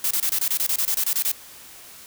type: noise bursts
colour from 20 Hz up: blue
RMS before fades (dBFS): -22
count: 14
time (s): 0.04-1.317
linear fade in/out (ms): 2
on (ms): 68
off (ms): 25
effects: white hiss -44 dBFS RMS until 2.06 s